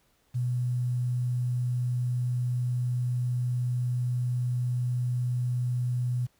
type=tone with quantisation; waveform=sine; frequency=123.47 Hz; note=B2; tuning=in tune; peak=-25 dBFS; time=0.34-6.27 s; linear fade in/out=20 ms; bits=9; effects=pink hiss -68 dBFS RMS until 6.39 s